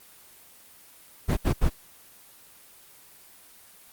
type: noise bursts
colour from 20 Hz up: brown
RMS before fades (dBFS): -20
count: 3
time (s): 1.28-1.698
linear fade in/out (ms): 20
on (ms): 90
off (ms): 74
effects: white hiss -52 dBFS RMS until 3.92 s + Opus 24 kbps